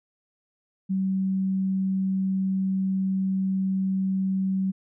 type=tone; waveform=sine; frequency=190.8 Hz; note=G3; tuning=47 cents flat; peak=-22 dBFS; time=0.89-4.72 s; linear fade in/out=20 ms; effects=none